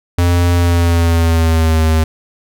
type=tone with pitch glide; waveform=square; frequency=87.31 to 79.6 Hz; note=F2 to D#2; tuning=0 to +40 cents; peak=-10 dBFS; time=0.18-2.04 s; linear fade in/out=5 ms; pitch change=-160 cents; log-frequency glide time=0.54-1.82 s; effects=none